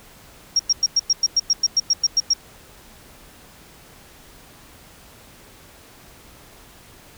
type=tone bursts; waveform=sine; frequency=5588 Hz; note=F8; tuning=in tune; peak=-13 dBFS; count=14; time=0.56-2.336 s; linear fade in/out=5 ms; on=34 ms; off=100 ms; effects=pink hiss -47 dBFS RMS until 7.17 s